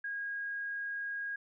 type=tone; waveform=sine; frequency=1636 Hz; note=G#6; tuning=26 cents flat; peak=-35 dBFS; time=0.04-1.36 s; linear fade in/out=5 ms; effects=none